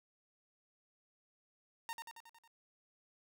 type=tone with echo; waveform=sawtooth; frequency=920 Hz; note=A#5; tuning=23 cents flat; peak=-36 dBFS; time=1.89-1.93 s; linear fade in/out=0 ms; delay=91 ms; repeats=6; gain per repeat=-4 dB; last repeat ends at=2.476 s; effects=none